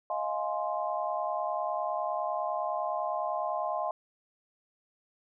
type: chord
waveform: sine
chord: F minor seventh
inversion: third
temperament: just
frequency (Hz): 628.6 / 698.5 / 838.1 / 1047.7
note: Eb5 / F5 / Ab5 / C6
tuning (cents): +18 / 0 / +16 / +2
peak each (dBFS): -34 / -34 / -36 / -35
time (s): 0.1-3.91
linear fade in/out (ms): 2
effects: none